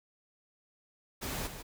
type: noise with echo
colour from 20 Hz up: pink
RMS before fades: -37 dBFS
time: 1.21-1.48 s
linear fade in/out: 20 ms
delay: 150 ms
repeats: 1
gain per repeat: -8 dB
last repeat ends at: 1.63 s
effects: none